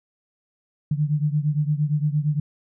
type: beating tone pair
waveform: sine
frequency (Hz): 146.83 / 155.53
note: D3 / D#3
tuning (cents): 0 / 0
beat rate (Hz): 8.7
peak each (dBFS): -21 / -24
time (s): 0.91-2.4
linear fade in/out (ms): 5
effects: none